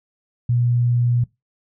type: tone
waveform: sine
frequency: 120.9 Hz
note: B2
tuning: 36 cents flat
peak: -15 dBFS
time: 0.49-1.24 s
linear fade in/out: 5 ms
effects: noise-tail reverb RT60 0.2 s tail -21 dB re dry